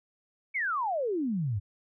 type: exponential sweep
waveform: sine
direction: down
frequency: 2300 to 92.2 Hz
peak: -27 dBFS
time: 0.54-1.6 s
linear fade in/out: 20 ms
effects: none